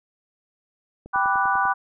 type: click train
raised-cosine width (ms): 2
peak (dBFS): -27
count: 7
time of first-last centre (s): 1.06-1.654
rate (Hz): 10.1
type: chord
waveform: sine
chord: G major seventh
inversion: none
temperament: equal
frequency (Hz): 784 / 987.8 / 1174.7 / 1480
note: G5 / B5 / D6 / F#6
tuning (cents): 0 / 0 / 0 / 0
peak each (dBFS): -24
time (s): 1.13-1.74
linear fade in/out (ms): 20
effects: none